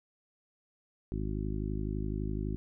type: harmonic tone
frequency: 51.91 Hz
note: G#1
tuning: in tune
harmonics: 1 / 2 / 3 / 4 / 5 / 6 / 7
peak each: -35 / -38 / -40 / -41 / -42 / -43 / -43 dBFS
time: 1.12-2.56 s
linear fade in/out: 0 ms
effects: none